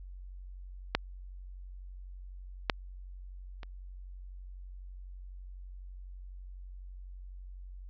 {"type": "clicks", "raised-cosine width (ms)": 0.3, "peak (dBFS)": [-9, -8, -28], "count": 3, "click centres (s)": [0.95, 2.698, 3.632], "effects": ["added 46 Hz sine -43 dBFS peak until 7.89 s", "resampled to 16000 Hz"]}